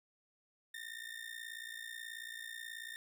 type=ring-modulated tone; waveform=30% pulse; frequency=1818 Hz; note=A#6; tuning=44 cents flat; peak=-39 dBFS; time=0.74-2.96 s; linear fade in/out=0 ms; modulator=29.2 Hz; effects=none